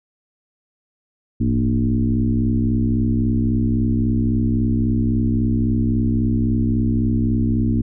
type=tone with frequency modulation; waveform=sine; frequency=164.81 Hz; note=E3; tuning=in tune; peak=-15 dBFS; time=1.4-7.82 s; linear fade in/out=10 ms; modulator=63.7 Hz; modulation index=2; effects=none